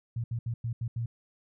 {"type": "tone bursts at uneven times", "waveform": "sine", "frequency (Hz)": 116.54, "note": "A#2", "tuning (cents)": 0, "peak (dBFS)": -29, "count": 6, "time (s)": [[0.16, 0.24], [0.31, 0.39], [0.46, 0.54], [0.64, 0.73], [0.81, 0.88], [0.96, 1.06]], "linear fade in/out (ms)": 5, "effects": []}